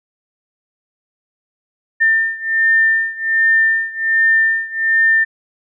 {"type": "beating tone pair", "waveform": "sine", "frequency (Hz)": [1800, 1801.3], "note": ["A6", "A6"], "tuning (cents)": [39, 40], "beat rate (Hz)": 1.3, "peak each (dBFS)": [-14, -16], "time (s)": [2, 5.25], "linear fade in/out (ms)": 20, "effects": []}